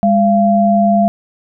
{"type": "tone pair together", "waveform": "sine", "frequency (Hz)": [203.9, 685.8], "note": ["G#3", "F5"], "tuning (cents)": [-32, -32], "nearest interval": "octave + major sixth", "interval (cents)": 2100, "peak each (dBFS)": -11, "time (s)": [0.03, 1.08], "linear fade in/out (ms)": 0, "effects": []}